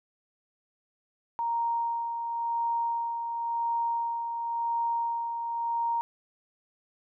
sine tone with tremolo, 932.3 Hz, A#5, in tune, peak -25 dBFS, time 1.39-6.01 s, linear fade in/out 0 ms, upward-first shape sine, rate 0.94 Hz, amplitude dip 45%, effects none

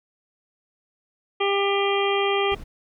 harmonic tone, 398.3 Hz, G4, 28 cents sharp, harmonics 1 / 2 / 3 / 5 / 6 / 7 / 8, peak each -22 / -27 / -28 / -32 / -30 / -34 / -30 dBFS, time 1.4-2.55 s, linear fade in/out 10 ms
brown noise, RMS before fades -37 dBFS, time 2.51-2.64 s, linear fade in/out 10 ms
effects none

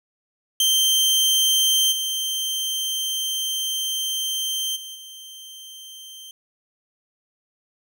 sawtooth tone with level steps, 3136 Hz, G7, in tune, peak -13 / -20 / -31 / -35 dBFS, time 0.6-6.31 s, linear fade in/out 2 ms, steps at 1.91 / 4.75 / 4.94 s, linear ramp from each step 20 ms, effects none

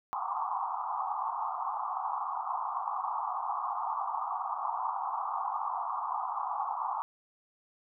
white band-pass noise, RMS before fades -34 dBFS, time 0.13-7.02 s, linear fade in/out 0 ms, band 740 to 1200 Hz, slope 96 dB/octave, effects none

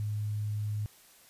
sine tone, 105.3 Hz, G#2, 24 cents sharp, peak -30 dBFS, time 0-0.86 s, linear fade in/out 0 ms, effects white hiss -58 dBFS RMS until 1.29 s + resampled to 32000 Hz

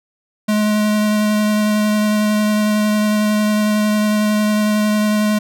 square tone with vibrato, 211.5 Hz, G#3, 32 cents sharp, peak -14 dBFS, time 0.48-5.39 s, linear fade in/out 10 ms, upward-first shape sine, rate 11 Hz, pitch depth 10 cents each way, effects none

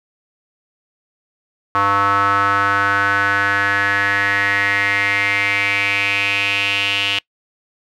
square tone with band-pass filter sweep, 100 Hz, G2, 35 cents sharp, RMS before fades -17 dBFS, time 1.75-7.19 s, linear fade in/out 0 ms, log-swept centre 1200 to 2900 Hz, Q 5.7, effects noise-tail reverb RT60 0.1 s tail -24 dB re dry

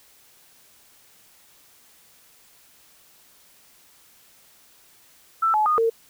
sine tone with pitch steps, 1328 / 855 / 1230 / 455.4 Hz, E6 / A5 / D#6 / A#4, +12 / -50 / -20 / -40 cents, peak -17 dBFS, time 5.42-5.9 s, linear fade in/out 10 ms, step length 120 ms, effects white hiss -55 dBFS RMS until 6.09 s

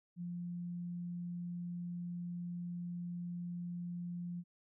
sine tone, 174.7 Hz, F3, 1 cent sharp, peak -39 dBFS, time 0.16-4.44 s, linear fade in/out 50 ms, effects none

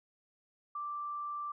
sine tone, 1174.7 Hz, D6, in tune, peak -36 dBFS, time 0.75-1.52 s, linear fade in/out 5 ms, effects none

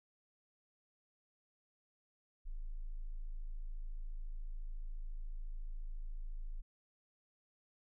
sine tone, 27.06 Hz, A0, 28 cents flat, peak -39 dBFS, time 2.45-6.62 s, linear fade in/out 20 ms, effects none

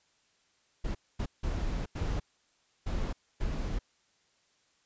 brown noise bursts at uneven times, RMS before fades -32 dBFS, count 6, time 0.84-0.95 / 1.19-1.26 / 1.43-1.86 / 1.95-2.2 / 2.86-3.13 / 3.4-3.79 s, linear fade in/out 10 ms, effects white hiss -70 dBFS RMS until 4.85 s + resampled to 16000 Hz

